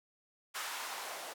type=noise with band-pass filter sweep; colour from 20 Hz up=blue; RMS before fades=-42 dBFS; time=0.54-1.34 s; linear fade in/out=20 ms; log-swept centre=1200 to 590 Hz; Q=1.3; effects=none